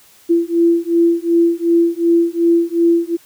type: beating tone pair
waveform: sine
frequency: 336.8 / 339.5 Hz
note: E4 / F4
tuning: +37 / -49 cents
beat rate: 2.7 Hz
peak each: -14 dBFS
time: 0.29-3.17 s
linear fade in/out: 20 ms
effects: white hiss -48 dBFS RMS until 3.25 s